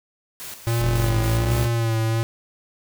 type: noise with tremolo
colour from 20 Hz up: white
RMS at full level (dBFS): -35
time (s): 0.4-1.68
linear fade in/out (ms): 0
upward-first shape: square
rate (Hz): 3.6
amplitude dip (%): 60
type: tone with vibrato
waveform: square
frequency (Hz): 114.8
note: A#2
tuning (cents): -26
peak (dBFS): -20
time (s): 0.67-2.23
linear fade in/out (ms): 0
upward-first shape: sine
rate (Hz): 1.3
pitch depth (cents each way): 43
type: exponential sweep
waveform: sawtooth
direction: up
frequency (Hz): 40.47 to 69.3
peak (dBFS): -19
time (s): 0.78-1.69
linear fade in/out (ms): 50
effects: none